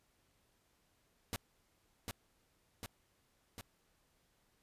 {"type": "noise with echo", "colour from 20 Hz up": "pink", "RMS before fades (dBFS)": -39, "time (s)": [1.33, 1.36], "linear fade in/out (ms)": 0, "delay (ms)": 750, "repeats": 3, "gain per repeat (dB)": -3, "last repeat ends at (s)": 3.61, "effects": ["pink hiss -75 dBFS RMS until 4.62 s", "resampled to 32000 Hz"]}